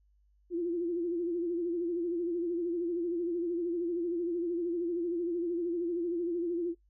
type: tone with vibrato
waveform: sine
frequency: 344 Hz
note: F4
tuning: 26 cents flat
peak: -29 dBFS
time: 0.5-6.75 s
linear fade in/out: 50 ms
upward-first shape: sine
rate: 13 Hz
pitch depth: 68 cents each way
effects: noise-tail reverb RT60 0.1 s tail -19 dB re dry + added 50 Hz sine -64 dBFS peak until 6.89 s